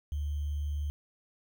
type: tone with sample-and-hold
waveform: sine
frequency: 73.42 Hz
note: D2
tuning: in tune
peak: -30 dBFS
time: 0.12-0.9 s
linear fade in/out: 0 ms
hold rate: 3150 Hz
effects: none